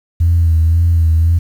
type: tone with vibrato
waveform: sine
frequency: 82.8 Hz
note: E2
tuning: 8 cents sharp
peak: -7 dBFS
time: 0.2-1.39 s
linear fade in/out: 10 ms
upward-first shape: sine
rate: 1.9 Hz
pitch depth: 46 cents each way
effects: tanh soft clip ceiling -4 dBFS + 7-bit